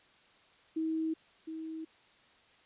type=tone with echo; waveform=sine; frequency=320 Hz; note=D#4; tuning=49 cents sharp; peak=-30 dBFS; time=0.76-1.14 s; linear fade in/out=10 ms; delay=710 ms; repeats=1; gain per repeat=-8 dB; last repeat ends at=1.85 s; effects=white hiss -63 dBFS RMS until 2.65 s + resampled to 8000 Hz